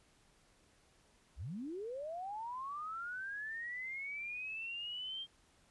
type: linear sweep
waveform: sine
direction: up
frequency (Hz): 45.78 to 3201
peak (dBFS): -40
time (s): 1.36-5.27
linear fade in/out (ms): 50
effects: pink hiss -69 dBFS RMS until 5.7 s + resampled to 24000 Hz